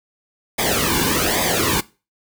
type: noise with flanger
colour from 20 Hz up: pink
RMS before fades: -19 dBFS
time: 0.58-1.81 s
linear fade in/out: 10 ms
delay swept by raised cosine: 0.7 to 1.59 ms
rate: 1.2 Hz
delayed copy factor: -0.8
effects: noise-tail reverb RT60 0.3 s tail -20 dB re dry